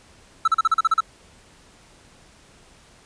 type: tone bursts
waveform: triangle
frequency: 1318.5 Hz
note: E6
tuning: in tune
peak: -12 dBFS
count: 9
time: 0.45-1.006 s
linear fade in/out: 5 ms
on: 28 ms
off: 38 ms
effects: pink hiss -52 dBFS RMS until 3.05 s + resampled to 22050 Hz